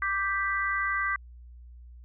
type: chord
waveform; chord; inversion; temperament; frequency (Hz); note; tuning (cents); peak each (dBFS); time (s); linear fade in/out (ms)
sine; G major; second; equal; 1174.7 / 1568 / 1975.5; D6 / G6 / B6; 0 / 0 / 0; -30; 0.02-1.16; 2
effects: added 60 Hz sine -45 dBFS peak until 2.04 s